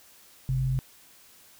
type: tone pair together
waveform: sine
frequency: 46.41 / 130.81 Hz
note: F#1 / C3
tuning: +6 / 0 cents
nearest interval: octave + tritone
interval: 1794 cents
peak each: -32 / -24 dBFS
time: 0.49-0.79 s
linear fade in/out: 0 ms
effects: white hiss -55 dBFS RMS until 1.59 s